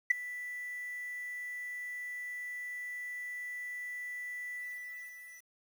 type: tone with ADSR envelope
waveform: sine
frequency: 1975.5 Hz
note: B6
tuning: in tune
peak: -17 dBFS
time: 0.1-5.56 s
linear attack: 9 ms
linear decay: 10 ms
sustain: -21 dB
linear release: 1000 ms
effects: tanh soft clip ceiling -17 dBFS + 9-bit

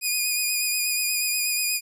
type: tone with vibrato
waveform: 10% pulse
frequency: 2464 Hz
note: D#7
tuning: 17 cents flat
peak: -14 dBFS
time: 0.01-1.81 s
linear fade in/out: 50 ms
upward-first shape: sine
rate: 8.3 Hz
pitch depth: 26 cents each way
effects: none

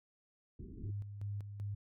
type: low-pass noise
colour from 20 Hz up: pink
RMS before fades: -48 dBFS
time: 0.59-0.91 s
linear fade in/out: 5 ms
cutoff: 410 Hz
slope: 96 dB/octave
type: tone with tremolo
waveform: sine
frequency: 101.8 Hz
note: G#2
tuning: 34 cents flat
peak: -37 dBFS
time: 0.83-1.75 s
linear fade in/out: 10 ms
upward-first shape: square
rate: 2.6 Hz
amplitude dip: 55%
effects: none

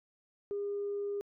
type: tone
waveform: sine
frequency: 405.5 Hz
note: G#4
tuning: 41 cents flat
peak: -32 dBFS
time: 0.51-1.21 s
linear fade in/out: 0 ms
effects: tanh soft clip ceiling -28 dBFS

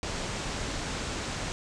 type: low-pass noise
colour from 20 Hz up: pink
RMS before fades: -34 dBFS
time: 0.03-1.52 s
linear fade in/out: 0 ms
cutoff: 8300 Hz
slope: 48 dB/octave
effects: none

